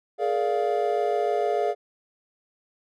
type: chord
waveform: triangle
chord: Bb dominant seventh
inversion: third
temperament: just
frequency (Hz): 419.5 / 466.2 / 582.7 / 699.2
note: Ab4 / Bb4 / D5 / F5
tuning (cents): +17 / 0 / -14 / +2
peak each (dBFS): -24 / -28 / -27 / -24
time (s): 0.18-1.75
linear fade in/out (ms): 50
effects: none